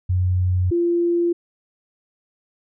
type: tone pair in turn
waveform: sine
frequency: 91.2 / 344.3 Hz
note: F#2 / F4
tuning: -24 / -25 cents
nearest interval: octave + major seventh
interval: 2299 cents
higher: second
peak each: -16 dBFS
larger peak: neither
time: 0.09-0.71 / 0.71-1.33 s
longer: neither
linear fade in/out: 10 ms
effects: none